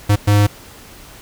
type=tone bursts at uneven times; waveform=square; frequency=103 Hz; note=G#2; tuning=14 cents flat; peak=-10 dBFS; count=2; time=0.09-0.16 / 0.27-0.47 s; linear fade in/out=10 ms; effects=pink hiss -40 dBFS RMS until 1.21 s